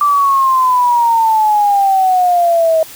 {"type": "exponential sweep", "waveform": "sine", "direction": "down", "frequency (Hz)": [1174.7, 635], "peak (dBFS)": -8, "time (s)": [0.01, 2.83], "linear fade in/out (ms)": 2, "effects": ["white hiss -34 dBFS RMS until 2.95 s"]}